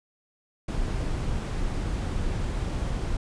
brown noise, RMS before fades -28 dBFS, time 0.68-3.17 s, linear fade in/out 5 ms, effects resampled to 22050 Hz

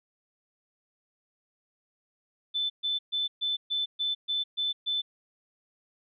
sine tone bursts, 3520 Hz, A7, in tune, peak -26 dBFS, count 9, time 2.54-5.02 s, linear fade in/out 20 ms, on 160 ms, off 130 ms, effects none

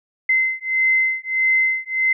sine beating tone pair, 2062 / 2063.6 Hz, C7 / C7, -26 / -24 cents, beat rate 1.6 Hz, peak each -19 dBFS, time 0.29-2.13 s, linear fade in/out 5 ms, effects none

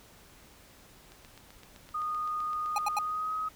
click train, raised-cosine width 0.2 ms, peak -33 dBFS, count 14, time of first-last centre 1.12-2.789 s, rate 7.79 Hz
sine tone with pitch glide, 1232 to 1265.2 Hz, D#6 to D#6, -17 to +29 cents, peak -30 dBFS, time 1.94-3.49 s, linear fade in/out 10 ms, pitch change +46 cents, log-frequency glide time 2.94-3.33 s
square tone bursts, 830.6 Hz, G#5, in tune, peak -27 dBFS, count 3, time 2.76-2.988 s, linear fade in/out 2 ms, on 22 ms, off 81 ms
effects pink hiss -56 dBFS RMS until 3.55 s

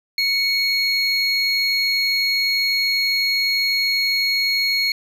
triangle tone pair together, 2227 / 4297 Hz, C#7 / C8, +7 / +45 cents, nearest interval major seventh, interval 1138 cents, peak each -19 / -18 dBFS, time 0.18-4.92 s, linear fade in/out 2 ms, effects none

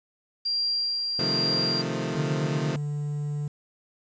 sine tone with tremolo, 4754 Hz, D8, 20 cents sharp, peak -23 dBFS, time 0.45-1.82 s, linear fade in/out 10 ms, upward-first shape sine, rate 1.2 Hz, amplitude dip 30%
20% pulse chord, F dominant seventh, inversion second, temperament equal with one note detuned, 130.81 / 155.56 / 175.22 / 220 Hz, C3 / Eb3 / F3 / A3, 0 / 0 / +6 / 0 cents, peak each -28 dBFS, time 1.19-2.76 s, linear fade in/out 2 ms
triangle tone, 146.83 Hz, D3, in tune, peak -25 dBFS, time 2.15-3.48 s, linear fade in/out 5 ms
effects resampled to 16000 Hz + 9-bit

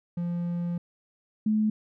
triangle / sine tone pair in turn, 173.2 / 215 Hz, F3 / A3, -14 / -40 cents, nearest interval major third, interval 374 cents, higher second, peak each -25 / -21 dBFS, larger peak second, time 0.17-0.78 / 1.46-1.7 s, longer first, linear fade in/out 5 ms, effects none

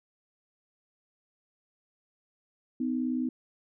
sine tone pair together, 251.6 / 311.1 Hz, B3 / D#4, +32 / 0 cents, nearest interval major third, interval 368 cents, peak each -28 / -33 dBFS, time 2.8-3.29 s, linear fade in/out 5 ms, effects none

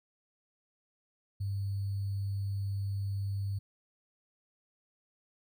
sine tone with sample-and-hold, 99 Hz, G2, 18 cents sharp, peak -31 dBFS, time 1.4-3.59 s, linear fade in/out 10 ms, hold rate 4410 Hz, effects none

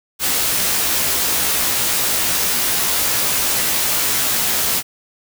white noise with comb filter, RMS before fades -18 dBFS, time 0.19-4.83 s, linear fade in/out 50 ms, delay 16 ms, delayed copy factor +0.75, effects none

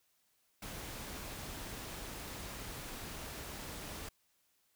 pink noise, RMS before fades -45 dBFS, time 0.62-4.09 s, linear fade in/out 5 ms, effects white hiss -75 dBFS RMS until 4.75 s

